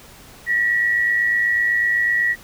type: tone pair together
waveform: sine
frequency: 1817 / 1925 Hz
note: A#6 / B6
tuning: -45 / -45 cents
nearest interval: minor second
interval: 100 cents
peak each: -25 / -16 dBFS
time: 0.46-2.36 s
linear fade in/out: 50 ms
effects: pink hiss -44 dBFS RMS until 2.43 s